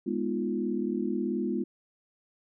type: chord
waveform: sine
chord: F half-diminished seventh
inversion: first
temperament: equal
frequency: 207.7 / 246.9 / 311.1 / 349.2 Hz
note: Ab3 / Cb4 / Eb4 / F4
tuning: 0 / 0 / 0 / 0 cents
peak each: -32 / -32 / -36 / -32 dBFS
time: 0.06-1.64 s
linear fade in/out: 10 ms
effects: none